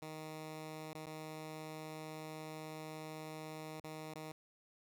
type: tone with dropouts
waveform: 10% pulse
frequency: 156.3 Hz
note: D#3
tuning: 8 cents sharp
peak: -37 dBFS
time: 0.02-4.32 s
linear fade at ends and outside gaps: 2 ms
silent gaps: 0.932-0.949 / 1.058-1.068 / 3.801-3.84 / 4.138-4.156 s
effects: none